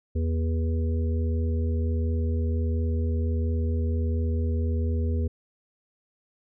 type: harmonic tone with a mistuned harmonic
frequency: 81.4 Hz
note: E2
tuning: 21 cents flat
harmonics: 1 / 3 / 5 / 6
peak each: -23 / -33 / -37 / -39 dBFS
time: 0.15-5.28 s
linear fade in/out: 10 ms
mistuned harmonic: 3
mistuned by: -31 cents
effects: none